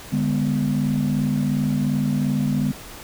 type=chord; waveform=sine; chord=G# diminished; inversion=second; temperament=equal with one note detuned; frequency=146.83 / 204.1 / 246.9 Hz; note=D3 / G#3 / B3; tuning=0 / -30 / 0 cents; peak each=-22 dBFS; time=0.12-2.72 s; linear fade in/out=10 ms; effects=tanh soft clip ceiling -12 dBFS + pink hiss -39 dBFS RMS until 3.03 s